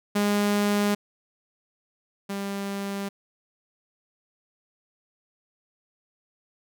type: tone pair in turn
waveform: sawtooth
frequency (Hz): 205.2 / 198.67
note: G#3 / G3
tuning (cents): -21 / +23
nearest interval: minor second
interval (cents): 56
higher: first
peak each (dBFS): -17 / -25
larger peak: first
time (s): 0.15-0.95 / 2.29-3.09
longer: neither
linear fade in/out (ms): 10
effects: none